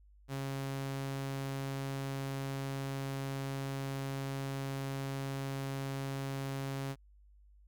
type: tone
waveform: sawtooth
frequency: 136.4 Hz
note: C#3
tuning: 28 cents flat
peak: -32 dBFS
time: 0.28-6.96 s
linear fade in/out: 50 ms
effects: added 50 Hz sine -58 dBFS peak until 7.67 s